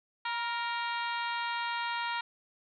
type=harmonic tone with a mistuned harmonic; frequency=466.2 Hz; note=A#4; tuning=in tune; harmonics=2 / 3 / 4 / 5 / 6 / 7 / 8 / 9; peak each=-34 / -38 / -40 / -42 / -44 / -45 / -46 / -47 dBFS; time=0.25-2.21 s; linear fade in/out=5 ms; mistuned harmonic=2; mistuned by=+29 cents; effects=none